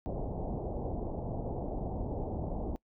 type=low-pass noise; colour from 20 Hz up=pink; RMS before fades=-36 dBFS; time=0.06-2.76 s; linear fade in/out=0 ms; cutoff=820 Hz; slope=48 dB/octave; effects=noise-tail reverb RT60 0.1 s tail -23 dB re dry